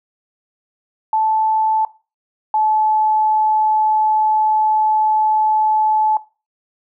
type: tone pair in turn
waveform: sine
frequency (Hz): 874 / 863.5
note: A5 / A5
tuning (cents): -12 / -33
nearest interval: unison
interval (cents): 21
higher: first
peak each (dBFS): -13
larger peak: neither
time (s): 1.13-1.85 / 2.54-6.17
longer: second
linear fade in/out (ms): 2
effects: noise-tail reverb RT60 0.3 s tail -17 dB re dry